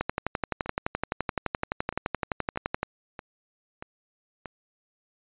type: two click trains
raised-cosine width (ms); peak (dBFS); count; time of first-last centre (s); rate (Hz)
0.5; -11 / -22; 34 / 7; 0.01-2.831 / 0.66-4.457; 11.7 / 1.58
effects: resampled to 8000 Hz